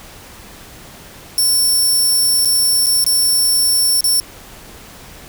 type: tone with dropouts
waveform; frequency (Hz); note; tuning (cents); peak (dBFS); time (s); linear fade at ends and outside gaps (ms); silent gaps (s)
10% pulse; 5430; F8; -50; -6; 1.38-4.2; 0; 2.449-2.456 / 2.86-2.867 / 3.041-3.064 / 4.007-4.042
effects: pink hiss -38 dBFS RMS until 5.28 s